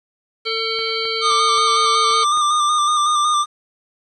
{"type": "harmonic tone", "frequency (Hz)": 448.9, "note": "A4", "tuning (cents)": 35, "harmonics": [1, 3, 5, 7, 9, 10], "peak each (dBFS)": [-25, -28, -27, -27, -27, -26], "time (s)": [0.45, 2.25], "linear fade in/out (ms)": 20}
{"type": "click train", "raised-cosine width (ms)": 0.5, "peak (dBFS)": -22, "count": 7, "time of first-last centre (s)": [0.79, 2.373], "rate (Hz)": 3.79}
{"type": "tone with vibrato", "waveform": "square", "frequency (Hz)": 1202, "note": "D6", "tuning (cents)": 40, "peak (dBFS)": -15, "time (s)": [1.21, 3.46], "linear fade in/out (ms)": 50, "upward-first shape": "square", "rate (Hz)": 5.4, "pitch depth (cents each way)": 29}
{"effects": ["resampled to 22050 Hz", "8-bit"]}